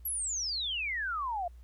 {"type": "exponential sweep", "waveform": "sine", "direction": "down", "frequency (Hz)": [11970, 671], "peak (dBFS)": -31, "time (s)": [0.05, 1.48], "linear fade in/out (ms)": 5, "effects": ["added 60 Hz sine -48 dBFS peak until 1.63 s", "pink hiss -71 dBFS RMS until 1.63 s"]}